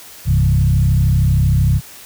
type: tone with frequency modulation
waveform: sine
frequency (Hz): 104.7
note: G#2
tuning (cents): +15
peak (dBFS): -10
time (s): 0.25-1.81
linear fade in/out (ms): 50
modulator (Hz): 33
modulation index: 1.5
effects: white hiss -38 dBFS RMS until 2.05 s